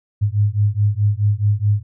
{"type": "beating tone pair", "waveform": "sine", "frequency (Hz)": [101.4, 106.1], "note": ["G#2", "G#2"], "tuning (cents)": [-41, 38], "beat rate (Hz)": 4.7, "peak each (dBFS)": -17, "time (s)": [0.21, 1.83], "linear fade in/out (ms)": 20, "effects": []}